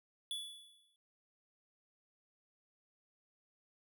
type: tone with exponential decay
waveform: square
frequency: 3433 Hz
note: A7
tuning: 43 cents flat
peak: -37 dBFS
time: 0.31-0.96 s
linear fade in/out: 1 ms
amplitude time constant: 140 ms
effects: none